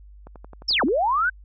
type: click train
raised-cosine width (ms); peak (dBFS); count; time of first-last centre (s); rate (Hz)
1; -28; 8; 0.27-0.884; 11.4
type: linear two-way sweep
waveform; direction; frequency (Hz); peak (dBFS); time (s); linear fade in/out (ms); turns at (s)
sine; down then up; 5600 to 220 to 1561; -18; 0.68-1.3; 10; 0.84
effects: added 50 Hz sine -43 dBFS peak until 1.44 s